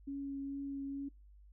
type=tone with vibrato; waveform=sine; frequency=277.2 Hz; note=C#4; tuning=in tune; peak=-38 dBFS; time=0.07-1.09 s; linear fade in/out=10 ms; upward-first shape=triangle; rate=2.3 Hz; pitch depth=13 cents each way; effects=noise-tail reverb RT60 0.3 s tail -25 dB re dry + added 50 Hz sine -56 dBFS peak until 1.52 s